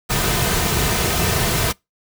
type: noise with comb filter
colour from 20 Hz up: pink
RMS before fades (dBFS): -19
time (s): 0.09-1.73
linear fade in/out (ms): 20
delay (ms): 3.6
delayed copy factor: -0.5
effects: noise-tail reverb RT60 0.2 s tail -25 dB re dry

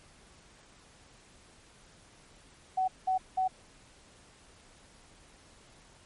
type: tone bursts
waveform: sine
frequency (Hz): 751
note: F#5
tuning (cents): +26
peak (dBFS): -25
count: 3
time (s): 2.77-3.48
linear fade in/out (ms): 10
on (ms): 110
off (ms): 190
effects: pink hiss -58 dBFS RMS until 6.05 s + MP3 48 kbps

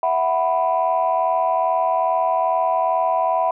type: chord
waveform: sine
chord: E suspended second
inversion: none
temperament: just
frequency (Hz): 659.3 / 741.7 / 988.9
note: E5 / F#5 / B5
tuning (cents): 0 / +4 / +2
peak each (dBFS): -20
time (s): 0.03-3.51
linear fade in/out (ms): 2
effects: tanh soft clip ceiling -9 dBFS

